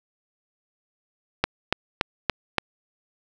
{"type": "click train", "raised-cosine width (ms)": 0.3, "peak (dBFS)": -3, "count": 5, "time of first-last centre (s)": [1.44, 2.583], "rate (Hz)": 3.5, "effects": []}